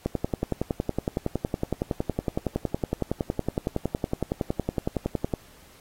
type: click train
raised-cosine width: 2 ms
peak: -11 dBFS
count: 58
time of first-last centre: 0.06-5.338 s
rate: 10.8 Hz
effects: pink hiss -54 dBFS RMS until 5.8 s + AAC 48 kbps